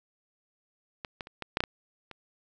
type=clicks; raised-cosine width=0.3 ms; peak=-20 / -20 / -29 / -19 / -10 / -8 / -15 / -27 dBFS; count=8; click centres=1.048 / 1.208 / 1.271 / 1.423 / 1.571 / 1.605 / 1.638 / 2.113 s; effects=none